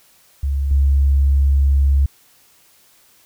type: tone with level steps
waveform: sine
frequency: 69.3 Hz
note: C#2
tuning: in tune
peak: -16 / -10 dBFS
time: 0.43-2.06 s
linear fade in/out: 5 ms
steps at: 0.71 s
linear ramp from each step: 2 ms
effects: tanh soft clip ceiling -6 dBFS + white hiss -53 dBFS RMS until 3.25 s